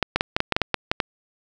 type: clicks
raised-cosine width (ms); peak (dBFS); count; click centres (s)
0.3; -3; 11; 0.027 / 0.16 / 0.209 / 0.365 / 0.404 / 0.523 / 0.565 / 0.617 / 0.743 / 0.915 / 1.002
effects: none

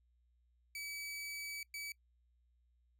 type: tone bursts at uneven times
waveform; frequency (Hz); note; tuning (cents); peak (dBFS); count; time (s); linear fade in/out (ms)
sawtooth; 2289; D7; -45; -39; 2; 0.75-1.63 / 1.74-1.92; 2
effects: noise-tail reverb RT60 0.1 s tail -22 dB re dry + added 60 Hz sine -70 dBFS peak until 2.99 s

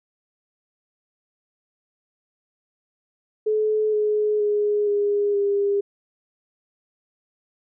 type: tone with pitch steps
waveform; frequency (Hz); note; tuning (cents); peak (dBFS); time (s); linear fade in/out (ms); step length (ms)
sine; 429.7 / 422.8 / 416 / 409.3 / 402.8; A4 / G#4 / G#4 / G#4 / G4; -41 / +31 / +3 / -25 / +47; -18; 3.46-5.81; 10; 470
effects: none

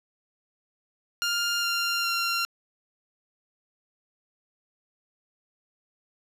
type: tone with pitch steps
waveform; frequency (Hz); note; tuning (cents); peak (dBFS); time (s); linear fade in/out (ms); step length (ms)
15% pulse; 1403 / 1390.9 / 1378.9; F6 / F6 / F6; +8 / -7 / -22; -18; 1.22-2.45; 0; 410
effects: low-pass 12000 Hz 12 dB/octave

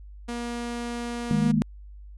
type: tone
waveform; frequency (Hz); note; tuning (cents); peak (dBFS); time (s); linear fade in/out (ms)
sawtooth; 238; A#3; +36; -26; 0.28-1.52; 10
type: chord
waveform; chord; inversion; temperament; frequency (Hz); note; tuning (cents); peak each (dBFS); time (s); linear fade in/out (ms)
sine; D# suspended fourth; none; just; 155.56 / 207.4 / 233.3; D#3 / G#3 / A#3; 0 / -2 / +2; -25 / -23 / -24; 1.31-1.62; 0
effects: added 50 Hz sine -41 dBFS peak until 2.17 s + resampled to 24000 Hz

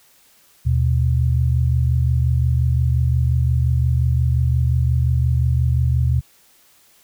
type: tone pair together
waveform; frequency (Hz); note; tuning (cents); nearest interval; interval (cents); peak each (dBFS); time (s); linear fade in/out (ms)
sine; 77.78 / 123.47; D#2 / B2; 0 / 0; minor sixth; 800; -17; 0.65-6.21; 20
effects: white hiss -54 dBFS RMS until 7.03 s

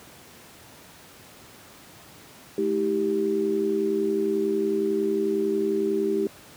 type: tone cluster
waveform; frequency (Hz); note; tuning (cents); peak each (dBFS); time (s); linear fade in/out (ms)
sine; 215 / 320.8 / 391.8; A3 / E4 / G4; -40 / -47 / -1; -30 / -28 / -23; 2.58-6.27; 2
effects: pink hiss -48 dBFS RMS until 6.56 s + high-pass 100 Hz 12 dB/octave

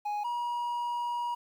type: tone pair in turn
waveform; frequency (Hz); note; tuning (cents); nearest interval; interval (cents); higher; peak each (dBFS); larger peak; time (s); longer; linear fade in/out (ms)
triangle; 830.6 / 958.1; G#5 / A#5; 0 / +47; major second; 247; second; -28; neither; 0.05-0.24 / 0.24-1.35; second; 10
effects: 10-bit

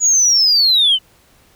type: linear sweep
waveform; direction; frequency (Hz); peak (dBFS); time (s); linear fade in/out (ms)
sine; down; 6900 to 2960; -8; 0-0.99; 50
effects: tanh soft clip ceiling -6 dBFS + pink hiss -52 dBFS RMS until 1.55 s

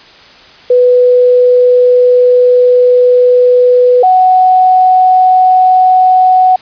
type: tone pair in turn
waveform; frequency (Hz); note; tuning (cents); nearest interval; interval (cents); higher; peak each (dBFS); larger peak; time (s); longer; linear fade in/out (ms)
sine; 495.5 / 742.4; B4 / F#5; +6 / +6; perfect fifth; 700; second; -3; neither; 0.7-4.03 / 4.03-6.56; first; 5
effects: white hiss -37 dBFS RMS until 6.61 s + resampled to 11025 Hz

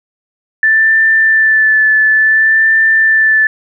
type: tone with vibrato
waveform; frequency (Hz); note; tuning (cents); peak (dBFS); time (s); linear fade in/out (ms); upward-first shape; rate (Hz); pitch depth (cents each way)
sine; 1760; A6; 0; -6; 0.63-3.47; 2; sine; 0.57; 20
effects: none

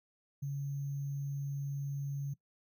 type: tone with sample-and-hold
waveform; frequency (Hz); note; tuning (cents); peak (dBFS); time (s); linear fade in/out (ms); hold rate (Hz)
sine; 140.3; C#3; +21; -34; 0.42-2.34; 10; 6300
effects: noise-tail reverb RT60 0.1 s tail -19 dB re dry

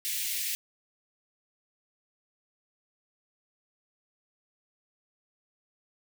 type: high-pass noise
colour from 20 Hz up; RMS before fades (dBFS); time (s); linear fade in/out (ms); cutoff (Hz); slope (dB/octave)
white; -32; 0.05-0.55; 0; 1900; 48
effects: none

